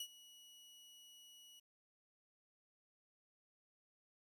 sawtooth tone with ADSR envelope, 2925 Hz, F#7, 21 cents flat, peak -38 dBFS, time 0-1.6 s, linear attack 4 ms, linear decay 67 ms, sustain -18 dB, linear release 11 ms, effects 12-bit

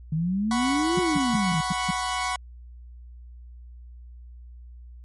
sine exponential two-way sweep, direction up then down, 152.5 to 365.8 to 152.5 Hz, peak -22 dBFS, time 0.12-1.61 s, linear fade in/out 5 ms, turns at 1 s
sawtooth chord, F# suspended fourth, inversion none, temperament equal, 740 / 987.8 / 1108.7 Hz, F#5 / B5 / C#6, 0 / 0 / 0 cents, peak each -26 dBFS, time 0.51-2.36 s, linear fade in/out 2 ms
sine tone bursts, 176.1 Hz, F3, 15 cents sharp, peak -21 dBFS, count 6, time 0.97-1.908 s, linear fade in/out 5 ms, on 23 ms, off 160 ms
effects added 60 Hz sine -41 dBFS peak until 5.04 s + MP3 48 kbps

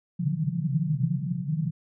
white band-pass noise, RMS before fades -27 dBFS, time 0.19-1.71 s, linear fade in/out 10 ms, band 130 to 180 Hz, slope 96 dB/octave, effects none

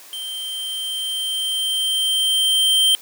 square tone with level ramp, 3136 Hz, G7, in tune, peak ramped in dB -28 to -13 dBFS, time 0.13-2.95 s, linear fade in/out 0 ms, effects white hiss -43 dBFS RMS until 3.01 s + high-pass 300 Hz 12 dB/octave

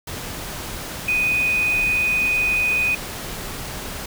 sine tone in noise, 2489 Hz, D#7, in tune, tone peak -17 dBFS, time 1.08-2.95 s, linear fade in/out 5 ms, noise pink, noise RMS -31 dBFS, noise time 0.07-4.06 s, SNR +11 dB, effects none

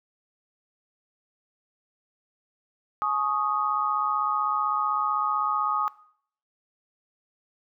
sine chord, Ab suspended fourth, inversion none, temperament equal with one note detuned, 846.6 / 1108.7 / 1244.5 Hz, Ab5 / Db6 / Eb6, +33 / 0 / 0 cents, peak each -31 / -29 / -25 dBFS, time 3.02-5.88 s, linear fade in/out 0 ms, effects noise-tail reverb RT60 0.6 s tail -19 dB re dry

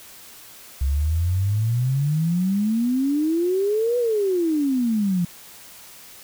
sine exponential two-way sweep, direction up then down, 65.5 to 493.9 to 170.1 Hz, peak -18 dBFS, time 0.81-5.25 s, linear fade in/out 5 ms, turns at 3.98 s, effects white hiss -44 dBFS RMS until 6.23 s

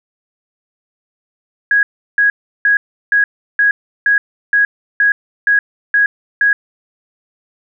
sine tone bursts, 1656 Hz, G#6, 5 cents flat, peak -8 dBFS, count 11, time 1.71-6.53 s, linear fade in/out 2 ms, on 120 ms, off 350 ms, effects none

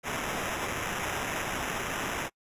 violet noise with sample-and-hold, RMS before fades -33 dBFS, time 0.03-2.3 s, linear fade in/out 50 ms, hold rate 4410 Hz, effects noise-tail reverb RT60 0.1 s tail -26 dB re dry + resampled to 32000 Hz

